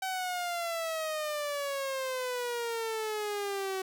sawtooth exponential sweep, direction down, 764 to 376.6 Hz, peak -28 dBFS, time 0.02-3.82 s, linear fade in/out 5 ms, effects none

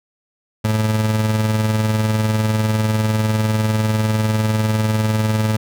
30% pulse tone with tremolo, 108.5 Hz, A2, 24 cents flat, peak -11 dBFS, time 0.64-5.57 s, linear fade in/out 10 ms, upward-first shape sine, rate 20 Hz, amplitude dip 40%, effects none

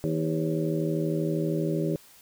harmonic tone with a mistuned harmonic, 80.1 Hz, E2, 49 cents flat, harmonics 2 / 3 / 4 / 5 / 6 / 7, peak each -28 / -36 / -30 / -31 / -39 / -35 dBFS, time 0.04-1.96 s, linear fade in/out 0 ms, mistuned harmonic 6, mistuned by +96 cents, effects white hiss -54 dBFS RMS until 2.21 s

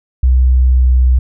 sine tone with pitch glide, 63.5 to 63.02 Hz, B1 to B1, +49 to +36 cents, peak -6 dBFS, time 0.23-1.19 s, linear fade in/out 5 ms, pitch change -13 cents, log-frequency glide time 0.7-0.93 s, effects none

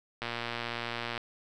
click train, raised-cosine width 0.3 ms, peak -18 dBFS, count 114, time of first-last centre 0.22-1.178 s, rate 118 Hz, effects none

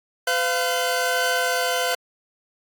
sawtooth tone cluster, 507 / 694 / 1520 Hz, B4 / F5 / F#6, +45 / -11 / +46 cents, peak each -21 dBFS, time 0.27-1.95 s, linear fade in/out 5 ms, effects AAC 64 kbps

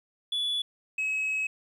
sine tone pair in turn, 3430 / 2563 Hz, A7 / E7, -45 / -49 cents, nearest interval perfect fourth, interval 504 cents, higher first, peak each -24 dBFS, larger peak neither, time 0.32-0.62 / 0.98-1.47 s, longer second, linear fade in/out 5 ms, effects tanh soft clip ceiling -25 dBFS + 10-bit

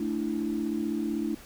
sine chord, A suspended fourth, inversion none, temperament equal, 220 / 293.7 / 329.6 Hz, A3 / D4 / E4, 0 / 0 / 0 cents, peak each -31 dBFS, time 0-1.35 s, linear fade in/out 5 ms, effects tanh soft clip ceiling -18 dBFS + pink hiss -50 dBFS RMS until 1.45 s

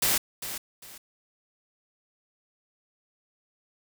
white noise with echo, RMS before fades -24 dBFS, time 0.02-0.18 s, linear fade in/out 5 ms, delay 400 ms, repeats 2, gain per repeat -11 dB, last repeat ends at 0.98 s, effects none

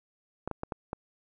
clicks, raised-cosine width 1 ms, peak -19 dBFS, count 5, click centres 0.476 / 0.513 / 0.634 / 0.722 / 0.931 s, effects none

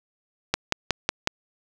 click train, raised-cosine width 0.2 ms, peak -3 dBFS, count 5, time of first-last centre 0.54-1.274 s, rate 5.45 Hz, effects 7-bit

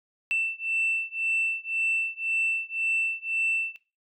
sine beating tone pair, 2672 / 2673.9 Hz, E7 / E7, +23 / +24 cents, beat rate 1.9 Hz, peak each -27 dBFS, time 0.31-3.76 s, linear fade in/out 0 ms, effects noise-tail reverb RT60 0.3 s tail -19 dB re dry + tanh soft clip ceiling -19 dBFS

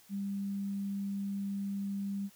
sine tone, 198.6 Hz, G3, 23 cents sharp, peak -33 dBFS, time 0.09-2.3 s, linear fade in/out 50 ms, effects white hiss -61 dBFS RMS until 2.35 s

